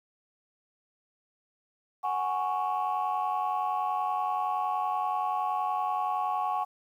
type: chord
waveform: sine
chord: F# suspended second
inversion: none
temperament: equal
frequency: 740 / 830.6 / 1108.7 Hz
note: F#5 / G#5 / C#6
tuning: 0 / 0 / 0 cents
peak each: -30 dBFS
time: 2.03-6.65 s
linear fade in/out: 20 ms
effects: tanh soft clip ceiling -21 dBFS + 10-bit